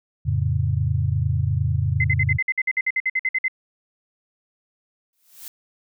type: chord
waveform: sine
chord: F augmented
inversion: none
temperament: equal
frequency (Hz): 87.31 / 110 / 138.59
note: F2 / A2 / C#3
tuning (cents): 0 / 0 / 0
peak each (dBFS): -23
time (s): 0.25-2.38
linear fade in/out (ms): 20
type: tone bursts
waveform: sine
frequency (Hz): 2057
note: C7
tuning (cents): -30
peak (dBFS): -18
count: 16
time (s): 2-3.482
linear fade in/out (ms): 5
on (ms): 42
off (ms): 54
type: noise with exponential growth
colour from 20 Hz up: blue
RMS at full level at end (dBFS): -34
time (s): 5.13-5.48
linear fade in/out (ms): 1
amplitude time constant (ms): 74
effects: none